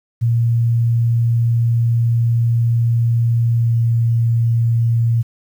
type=tone with pitch glide; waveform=sine; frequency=116.8 to 116.06 Hz; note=A#2 to A#2; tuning=+4 to -7 cents; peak=-12 dBFS; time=0.21-5.23 s; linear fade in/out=20 ms; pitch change=-11 cents; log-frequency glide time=3.57-3.71 s; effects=8-bit